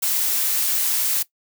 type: noise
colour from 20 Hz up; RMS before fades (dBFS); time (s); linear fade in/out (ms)
blue; -21; 0.02-1.23; 10
effects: noise-tail reverb RT60 0.1 s tail -18 dB re dry